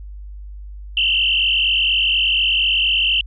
sine tone with frequency modulation, 2903 Hz, F#7, 34 cents flat, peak -14 dBFS, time 0.97-3.21 s, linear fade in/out 2 ms, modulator 44.2 Hz, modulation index 4.8, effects added 50 Hz sine -31 dBFS peak until 3.26 s

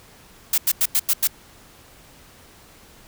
blue noise bursts, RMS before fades -18 dBFS, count 6, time 0.53-1.274 s, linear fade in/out 5 ms, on 49 ms, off 90 ms, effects pink hiss -49 dBFS RMS until 3.07 s

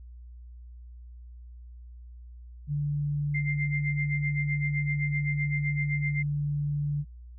sine tone, 145.9 Hz, D3, 11 cents flat, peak -26 dBFS, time 2.67-7.05 s, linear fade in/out 50 ms
sine tone with tremolo, 2096 Hz, C7, 2 cents sharp, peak -28 dBFS, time 3.34-6.23 s, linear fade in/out 10 ms, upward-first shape sine, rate 7.8 Hz, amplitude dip 85%
effects added 60 Hz sine -43 dBFS peak until 7.38 s

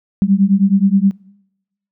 sine beating tone pair, 191.7 / 201.2 Hz, G3 / G3, -38 / +45 cents, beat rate 9.5 Hz, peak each -13 / -13 dBFS, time 0.22-1.11 s, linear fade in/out 0 ms, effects noise-tail reverb RT60 0.9 s tail -22 dB re dry

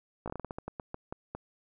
slowing click train, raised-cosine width 1 ms, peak -23 dBFS, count 14, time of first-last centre 0.26-1.35 s, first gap 17 ms, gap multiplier 1.24, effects none

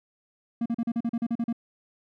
triangle tone bursts, 233.1 Hz, A#3, in tune, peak -22 dBFS, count 11, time 0.61-1.528 s, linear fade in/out 5 ms, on 48 ms, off 39 ms, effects none

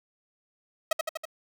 sawtooth tone with echo, 638 Hz, D#5, 43 cents sharp, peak -18 dBFS, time 0.91-0.93 s, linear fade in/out 5 ms, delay 81 ms, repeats 4, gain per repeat -3 dB, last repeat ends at 1.254 s, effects none

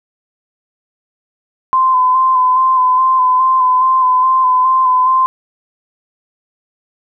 sine tone with vibrato, 1028 Hz, C6, 31 cents flat, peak -8 dBFS, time 1.73-5.26 s, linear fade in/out 0 ms, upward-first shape square, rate 2.4 Hz, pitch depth 23 cents each way, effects none

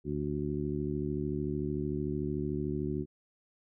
harmonic tone, 73.42 Hz, D2, in tune, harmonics 1 / 2 / 3 / 4 / 5, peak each -40 / -36 / -38 / -37 / -36 dBFS, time 0.04-3.06 s, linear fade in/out 50 ms, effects none

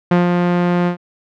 sawtooth tone with ADSR envelope, 176.1 Hz, F3, 15 cents sharp, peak -5 dBFS, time 0.11-0.97 s, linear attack 5 ms, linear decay 150 ms, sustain -4 dB, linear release 100 ms, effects low-pass 2000 Hz 12 dB/octave

